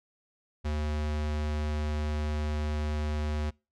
square tone, 75.4 Hz, D2, 46 cents sharp, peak -29 dBFS, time 0.64-3.51 s, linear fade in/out 20 ms, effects noise-tail reverb RT60 0.3 s tail -26 dB re dry + low-pass 6000 Hz 12 dB/octave

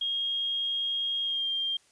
sine tone with pitch glide, 3255 to 3194 Hz, G#7 to G7, -36 to +32 cents, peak -27 dBFS, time 0.01-1.77 s, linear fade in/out 5 ms, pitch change -32 cents, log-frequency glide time 1.22-1.47 s, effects white hiss -63 dBFS RMS until 1.91 s + resampled to 22050 Hz

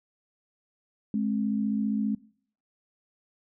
sine tone pair together, 211.5 / 266.5 Hz, G#3 / C4, +32 / +32 cents, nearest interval major third, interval 400 cents, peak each -25 / -31 dBFS, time 1.14-2.15 s, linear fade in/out 2 ms, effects noise-tail reverb RT60 0.6 s tail -23 dB re dry

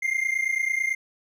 triangle tone pair together, 2093 / 2122 Hz, C7 / C7, 0 / +24 cents, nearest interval unison, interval 24 cents, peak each -24 dBFS, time 0.02-0.95 s, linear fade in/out 10 ms, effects none

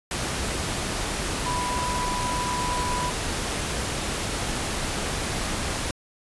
sine tone in noise, 987.8 Hz, B5, in tune, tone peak -27 dBFS, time 1.46-3.1 s, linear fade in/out 2 ms, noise pink, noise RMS -28 dBFS, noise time 0.11-5.91 s, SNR -2 dB, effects resampled to 24000 Hz

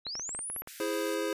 sine linear sweep, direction up, 3808 to 11940 Hz, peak -35 dBFS, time 0.05-0.62 s, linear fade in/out 10 ms
clicks, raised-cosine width 0.5 ms, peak -27 dBFS, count 10, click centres 0.067 / 0.154 / 0.196 / 0.292 / 0.349 / 0.391 / 0.5 / 0.563 / 0.62 / 0.674 s
white high-pass noise, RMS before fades -46 dBFS, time 0.67-1.15 s, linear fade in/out 10 ms, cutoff 1400 Hz, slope 96 dB/octave
square chord, E augmented, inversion none, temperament equal, 329.6 / 415.3 / 523.3 Hz, E4 / G#4 / B#4, 0 / 0 / 0 cents, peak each -35 dBFS, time 0.8-1.33 s, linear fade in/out 2 ms
effects resampled to 32000 Hz

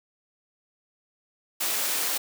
white high-pass noise, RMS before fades -27 dBFS, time 1.6-2.18 s, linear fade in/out 10 ms, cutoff 310 Hz, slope 12 dB/octave, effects none

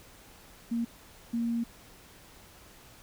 sine tone bursts at uneven times, 233.1 Hz, A#3, in tune, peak -27 dBFS, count 2, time 0.71-0.85 / 1.33-1.64 s, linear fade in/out 10 ms, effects pink hiss -54 dBFS RMS until 3.02 s

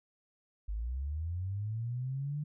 sine linear sweep, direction up, 49 to 151 Hz, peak -33 dBFS, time 0.68-2.44 s, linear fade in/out 10 ms, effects none

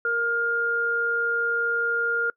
sine tone pair together, 466.2 / 1410.8 Hz, A#4 / F6, 0 / +17 cents, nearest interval octave + perfect fifth, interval 1917 cents, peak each -29 / -22 dBFS, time 0.05-2.3 s, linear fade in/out 2 ms, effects noise-tail reverb RT60 0.1 s tail -24 dB re dry

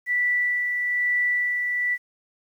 sine tone with tremolo, 1966 Hz, B6, 8 cents flat, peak -19 dBFS, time 0.06-1.98 s, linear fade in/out 50 ms, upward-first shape sine, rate 1.1 Hz, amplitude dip 35%, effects 9-bit

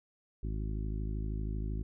harmonic tone, 52.8 Hz, G#1, 29 cents sharp, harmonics 1 / 2 / 3 / 4 / 5 / 6 / 7, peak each -34 / -40 / -44 / -46 / -48 / -50 / -51 dBFS, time 0.43-1.83 s, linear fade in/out 5 ms, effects none

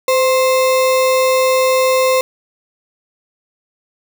sine tone with sample-and-hold, 516 Hz, C5, 24 cents flat, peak -10 dBFS, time 0.08-2.21 s, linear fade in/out 2 ms, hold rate 1575 Hz, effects none

